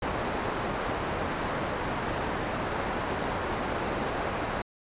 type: low-pass noise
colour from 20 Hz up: white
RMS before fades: -31 dBFS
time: 0.02-4.62 s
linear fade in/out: 5 ms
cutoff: 1100 Hz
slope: 12 dB/octave
effects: resampled to 8000 Hz